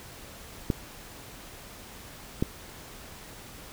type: clicks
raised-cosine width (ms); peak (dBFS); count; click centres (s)
3; -11; 2; 0.702 / 2.425
effects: pink hiss -46 dBFS RMS until 3.72 s